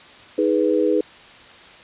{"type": "chord", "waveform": "sine", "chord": "G# minor", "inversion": "second", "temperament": "equal with one note detuned", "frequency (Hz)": [314.6, 415.3, 493.9], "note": ["D#4", "G#4", "B4"], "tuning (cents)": [19, 0, 0], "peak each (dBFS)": -20, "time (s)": [0.38, 1.01], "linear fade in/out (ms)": 5, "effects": ["white hiss -44 dBFS RMS until 1.83 s", "resampled to 8000 Hz"]}